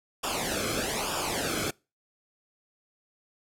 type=noise with flanger; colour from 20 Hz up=pink; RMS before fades=-30 dBFS; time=0.23-1.71 s; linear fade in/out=10 ms; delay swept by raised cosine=0.48 to 1.09 ms; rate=1.1 Hz; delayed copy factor=-0.8; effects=noise-tail reverb RT60 0.3 s tail -26 dB re dry + low-pass 12000 Hz 12 dB/octave